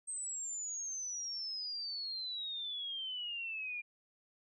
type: exponential sweep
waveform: sine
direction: down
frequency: 8372 to 2396 Hz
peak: -38 dBFS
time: 0.07-3.82 s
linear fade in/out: 20 ms
effects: none